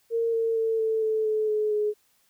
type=tone with pitch steps; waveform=sine; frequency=460 / 454.2 / 448.5 / 442.8 / 437.2 / 431.7 / 426.2 / 420.8 Hz; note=A#4 / A#4 / A4 / A4 / A4 / A4 / G#4 / G#4; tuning=-23 / -45 / +33 / +11 / -11 / -33 / +45 / +23 cents; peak=-22 dBFS; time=0.1-1.94 s; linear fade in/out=50 ms; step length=230 ms; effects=white hiss -66 dBFS RMS until 2.29 s